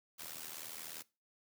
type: noise with amplitude modulation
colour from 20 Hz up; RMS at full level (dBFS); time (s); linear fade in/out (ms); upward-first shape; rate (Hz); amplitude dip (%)
white; -43; 0.18-1.03; 20; sine; 80.1; 85
effects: noise-tail reverb RT60 0.3 s tail -22 dB re dry + high-pass 100 Hz 12 dB/octave

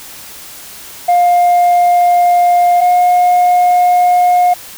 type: tone pair in turn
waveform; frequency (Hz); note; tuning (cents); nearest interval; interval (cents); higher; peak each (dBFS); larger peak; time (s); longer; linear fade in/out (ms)
sine; 706 / 715.9; F5 / F5; +19 / +43; unison; 24; second; -4; neither; 1.08-2.81 / 2.81-4.54; neither; 10
effects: tanh soft clip ceiling -5 dBFS + white hiss -32 dBFS RMS until 4.77 s

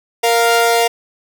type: tone pair together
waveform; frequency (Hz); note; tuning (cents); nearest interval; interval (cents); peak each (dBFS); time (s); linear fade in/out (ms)
sawtooth; 466.2 / 698.5; A#4 / F5; 0 / 0; perfect fifth; 700; -10; 0.23-0.88; 10
effects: none

